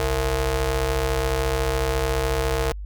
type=ring-modulated tone; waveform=sawtooth; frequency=197.9 Hz; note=G3; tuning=17 cents sharp; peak=-14 dBFS; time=0-2.72 s; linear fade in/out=0 ms; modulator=262 Hz; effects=added 50 Hz sine -30 dBFS peak until 2.85 s